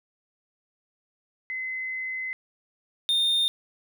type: tone pair in turn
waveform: sine / triangle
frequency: 2044 / 3642 Hz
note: C7 / A#7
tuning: -41 / -41 cents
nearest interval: minor seventh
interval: 1000 cents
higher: second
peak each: -29 / -19 dBFS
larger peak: second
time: 1.5-2.33 / 3.09-3.48 s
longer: first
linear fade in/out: 0 ms
effects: none